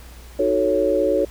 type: chord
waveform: sine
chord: D# half-diminished seventh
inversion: none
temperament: equal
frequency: 311.1 / 370 / 440 / 554.4 Hz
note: D#4 / F#4 / A4 / C#5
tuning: 0 / 0 / 0 / 0 cents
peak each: -24 / -23 / -22 / -19 dBFS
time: 0.39-1.25 s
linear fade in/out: 5 ms
effects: added 60 Hz sine -39 dBFS peak until 1.3 s + pink hiss -46 dBFS RMS until 1.3 s